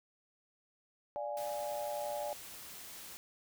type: chord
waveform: sine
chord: D diminished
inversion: none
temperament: equal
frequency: 587.3 / 698.5 / 830.6 Hz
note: D5 / F5 / Ab5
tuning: 0 / 0 / 0 cents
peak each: -38 / -44 / -41 dBFS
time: 1.16-2.33 s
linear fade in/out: 0 ms
type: noise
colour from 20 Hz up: white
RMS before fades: -49 dBFS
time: 1.37-3.17 s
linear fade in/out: 0 ms
effects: none